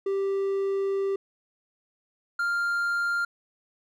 triangle tone pair in turn, 392 / 1396.9 Hz, G4 / F6, 0 / 0 cents, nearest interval octave + minor seventh, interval 2200 cents, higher second, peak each -22 dBFS, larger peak neither, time 0.06-1.16 / 2.39-3.25 s, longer first, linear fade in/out 5 ms, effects none

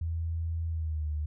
sine tone with pitch glide, 82.41 to 75.57 Hz, E2 to D#2, 0 to -50 cents, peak -29 dBFS, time 0.01-1.26 s, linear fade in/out 5 ms, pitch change -150 cents, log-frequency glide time 0.68-1.08 s, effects none

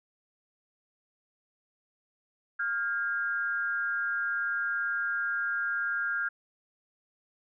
sine tone pair together, 1400 / 1620.7 Hz, F6 / G#6, +4 / -43 cents, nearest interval minor third, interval 253 cents, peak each -30 / -31 dBFS, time 2.59-6.29 s, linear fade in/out 10 ms, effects none

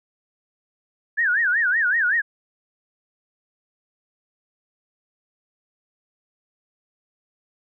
sine tone with vibrato, 1644 Hz, G#6, 18 cents flat, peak -17 dBFS, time 1.17-2.22 s, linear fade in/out 20 ms, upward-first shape sine, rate 5.3 Hz, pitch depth 240 cents each way, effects none

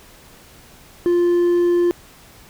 triangle tone with hard clipping, 349.2 Hz, F4, in tune, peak -14 dBFS, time 1.06-1.91 s, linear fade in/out 0 ms, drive 5 dB, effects pink hiss -46 dBFS RMS until 2.49 s

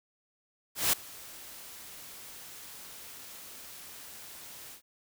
white noise with ADSR envelope, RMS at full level -24 dBFS, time 0.75-4.82 s, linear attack 180 ms, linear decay 5 ms, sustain -23 dB, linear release 94 ms, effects none

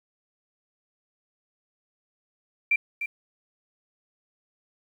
sine tone with echo, 2357 Hz, D7, 6 cents sharp, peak -18 dBFS, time 2.71-2.76 s, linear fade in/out 5 ms, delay 300 ms, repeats 1, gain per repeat -9 dB, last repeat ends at 3.06 s, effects 9-bit

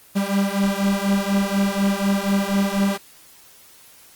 45% pulse beating tone pair, 196 / 200.1 Hz, G3 / G3, 0 / +36 cents, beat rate 4.1 Hz, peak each -21 / -21 dBFS, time 0.15-2.98 s, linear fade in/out 20 ms, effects white hiss -49 dBFS RMS until 4.15 s + Opus 24 kbps

